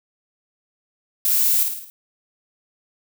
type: noise with echo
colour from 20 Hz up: violet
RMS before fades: -19 dBFS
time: 1.25-1.63 s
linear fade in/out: 0 ms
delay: 54 ms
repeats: 5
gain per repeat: -5 dB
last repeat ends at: 1.9 s
effects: none